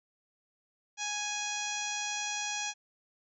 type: harmonic tone with a mistuned harmonic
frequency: 830.6 Hz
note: G#5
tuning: in tune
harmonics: 1 / 2 / 3 / 4 / 5 / 6 / 7 / 8 / 9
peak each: -40 / -42 / -39 / -41 / -45 / -47 / -39 / -42 / -47 dBFS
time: 0.97-2.74 s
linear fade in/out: 50 ms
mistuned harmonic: 9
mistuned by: -48 cents
effects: none